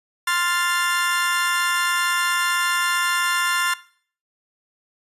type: chord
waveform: 30% pulse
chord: F major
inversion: second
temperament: equal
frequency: 1046.5 / 1396.9 / 1760 Hz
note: C6 / F6 / A6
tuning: 0 / 0 / 0 cents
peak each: -21 dBFS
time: 0.27-3.74 s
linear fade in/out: 5 ms
effects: noise-tail reverb RT60 0.5 s tail -18 dB re dry + resampled to 32000 Hz